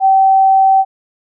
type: tone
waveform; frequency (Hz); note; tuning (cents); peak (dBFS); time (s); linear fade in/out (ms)
sine; 771; G5; -29; -6; 0-0.85; 50
effects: none